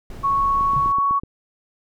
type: noise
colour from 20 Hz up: brown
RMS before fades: -33 dBFS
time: 0.1-0.92 s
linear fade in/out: 2 ms
type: tone with pitch glide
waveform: sine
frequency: 1107 to 1116.6 Hz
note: C#6 to C#6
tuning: -3 to +12 cents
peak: -16 dBFS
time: 0.23-1.2 s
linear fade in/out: 20 ms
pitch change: +15 cents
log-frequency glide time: 0.43-1.02 s
type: click train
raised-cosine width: 3 ms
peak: -21 dBFS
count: 6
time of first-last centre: 0.61-1.235 s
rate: 8 Hz
type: tone with exponential decay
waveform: sine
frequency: 140 Hz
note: C#3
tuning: 18 cents sharp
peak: -21 dBFS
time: 0.76-0.92 s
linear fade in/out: 5 ms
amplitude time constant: 34 ms
effects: none